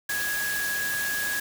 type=tone in noise; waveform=sine; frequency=1661.2 Hz; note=G#6; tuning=in tune; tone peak=-27 dBFS; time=0.09-1.4 s; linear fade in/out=5 ms; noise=white; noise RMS=-32 dBFS; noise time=0.09-1.4 s; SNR=+2 dB; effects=none